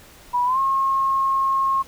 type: tone with pitch glide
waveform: sine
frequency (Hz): 978 to 1078.9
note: B5 to C#6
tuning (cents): -17 to -47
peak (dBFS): -17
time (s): 0.33-1.83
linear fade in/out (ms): 20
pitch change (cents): +170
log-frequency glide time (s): 0.45-0.59
effects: pink hiss -47 dBFS RMS until 1.87 s